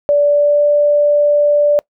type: tone with pitch glide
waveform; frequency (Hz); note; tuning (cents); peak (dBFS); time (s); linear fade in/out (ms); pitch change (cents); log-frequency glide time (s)
sine; 580 to 586.1; D5 to D5; -22 to -4; -8; 0.09-1.79; 0; +18; 0.2-0.64
effects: noise-tail reverb RT60 0.1 s tail -25 dB re dry